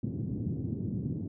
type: band-pass noise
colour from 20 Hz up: pink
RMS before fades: -34 dBFS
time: 0.03-1.28 s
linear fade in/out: 5 ms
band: 100 to 280 Hz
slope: 24 dB/octave
effects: none